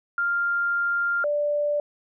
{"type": "tone pair in turn", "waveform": "sine", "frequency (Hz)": [1396.9, 587.3], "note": ["F6", "D5"], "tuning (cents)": [0, 0], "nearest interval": "octave + minor third", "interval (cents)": 1500, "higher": "first", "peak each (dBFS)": -21, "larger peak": "neither", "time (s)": [[0.18, 1.24], [1.24, 1.8]], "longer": "first", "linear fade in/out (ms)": 2, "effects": []}